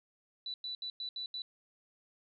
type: tone bursts at uneven times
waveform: sine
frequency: 3967 Hz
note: B7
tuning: 7 cents sharp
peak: -37 dBFS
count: 6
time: 0.46-0.54 / 0.64-0.75 / 0.82-0.9 / 1-1.09 / 1.16-1.26 / 1.34-1.42 s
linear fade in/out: 2 ms
effects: none